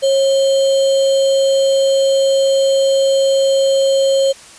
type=tone with sample-and-hold; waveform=sine; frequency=543 Hz; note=C#5; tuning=36 cents flat; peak=-10 dBFS; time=0.02-4.33 s; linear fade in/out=20 ms; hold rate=3675 Hz; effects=white hiss -39 dBFS RMS until 4.58 s + resampled to 22050 Hz